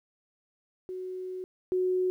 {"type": "tone pair in turn", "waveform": "sine", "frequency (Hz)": [370, 368], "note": ["F#4", "F#4"], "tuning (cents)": [0, -9], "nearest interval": "unison", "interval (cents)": 9, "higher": "first", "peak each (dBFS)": [-34, -24], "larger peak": "second", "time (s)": [[0.89, 1.44], [1.72, 2.1]], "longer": "first", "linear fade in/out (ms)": 0, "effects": ["11-bit"]}